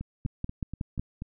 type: two click trains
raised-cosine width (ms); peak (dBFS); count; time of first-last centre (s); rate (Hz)
5; -18 / -23; 5 / 6; 0.26-0.995 / 0.01-1.221; 5.44 / 4.13
effects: none